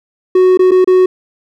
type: tone with dropouts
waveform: triangle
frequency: 369.6 Hz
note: F#4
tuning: 2 cents flat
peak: -3 dBFS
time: 0.35-1.06 s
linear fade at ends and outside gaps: 5 ms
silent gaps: 0.574-0.592 / 0.71-0.716 / 0.845-0.874 s
effects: none